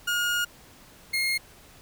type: tone pair in turn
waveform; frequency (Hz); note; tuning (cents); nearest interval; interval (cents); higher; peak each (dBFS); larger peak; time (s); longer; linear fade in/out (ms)
30% pulse; 1430 / 2143; F6 / C7; +41 / +41; perfect fifth; 700; second; -21; neither; 0.07-0.45 / 1.13-1.38; first; 10
effects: pink hiss -52 dBFS RMS until 1.81 s